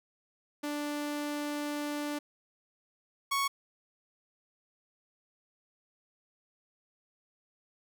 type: tone pair in turn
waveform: sawtooth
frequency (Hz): 293.7 / 1108.9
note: D4 / C#6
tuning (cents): 0 / 0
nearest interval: octave + major seventh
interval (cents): 2300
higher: second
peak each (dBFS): -29 / -24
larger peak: second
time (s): 0.63-2.19 / 3.31-3.48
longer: first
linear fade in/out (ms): 10
effects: none